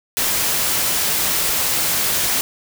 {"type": "noise", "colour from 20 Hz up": "white", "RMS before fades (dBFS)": -19, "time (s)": [0.17, 2.41], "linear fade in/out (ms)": 0, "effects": []}